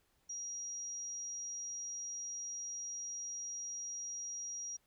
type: tone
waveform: sine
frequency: 5720 Hz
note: F8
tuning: 41 cents sharp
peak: -40 dBFS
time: 0.29-4.77 s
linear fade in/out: 10 ms
effects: pink hiss -75 dBFS RMS until 4.86 s